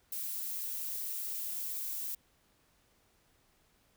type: noise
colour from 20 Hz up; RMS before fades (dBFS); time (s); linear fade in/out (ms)
violet; -38; 0.12-2.15; 5
effects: pink hiss -70 dBFS RMS until 3.96 s